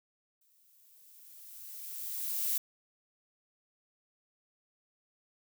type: noise with exponential growth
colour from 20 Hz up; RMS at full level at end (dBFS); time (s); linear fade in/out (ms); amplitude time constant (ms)
violet; -30; 0.41-2.58; 5; 470
effects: none